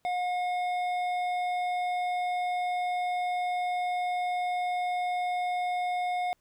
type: tone with hard clipping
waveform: sine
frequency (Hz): 720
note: F#5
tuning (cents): -47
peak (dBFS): -29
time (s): 0.05-6.33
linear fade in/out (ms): 0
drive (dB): 9
effects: pink hiss -73 dBFS RMS until 6.4 s